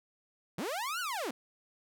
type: linear two-way sweep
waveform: sawtooth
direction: up then down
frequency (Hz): 138.59 to 1507 to 208.9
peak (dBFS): -30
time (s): 0.58-1.31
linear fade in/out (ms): 5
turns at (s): 1
effects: none